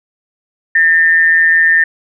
sine tone with amplitude modulation, 1807 Hz, A6, 46 cents sharp, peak -4 dBFS, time 0.75-1.84 s, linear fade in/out 5 ms, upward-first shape sine, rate 165 Hz, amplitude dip 55%, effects none

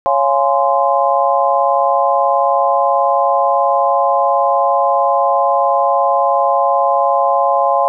sine chord, Db major seventh, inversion none, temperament just, 554.4 / 693 / 831.5 / 1039.4 Hz, Db5 / F5 / Ab5 / C6, 0 / -14 / +2 / -12 cents, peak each -16 dBFS, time 0.06-7.88 s, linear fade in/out 0 ms, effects none

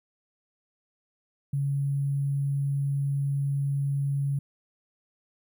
sine tone with sample-and-hold, 140 Hz, C#3, 18 cents sharp, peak -24 dBFS, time 1.53-4.39 s, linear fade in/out 5 ms, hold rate 11025 Hz, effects none

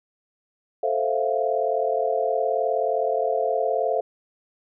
sine chord, F major seventh, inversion first, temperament equal, 440 / 523.3 / 659.3 / 698.5 Hz, A4 / C5 / E5 / F5, 0 / 0 / 0 / 0 cents, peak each -26 dBFS, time 0.83-4.01 s, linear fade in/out 5 ms, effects none

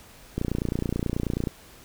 click train, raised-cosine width 3 ms, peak -13 dBFS, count 33, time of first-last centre 0.38-1.472 s, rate 29.3 Hz, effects pink hiss -50 dBFS RMS until 1.84 s

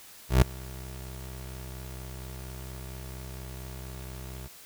25% pulse tone with ADSR envelope, 64.3 Hz, C2, 30 cents flat, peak -11 dBFS, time 0.29-4.48 s, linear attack 130 ms, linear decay 6 ms, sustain -24 dB, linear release 14 ms, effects white hiss -50 dBFS RMS until 4.65 s

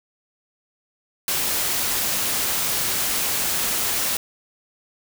white noise, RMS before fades -23 dBFS, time 1.28-4.17 s, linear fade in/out 2 ms, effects none

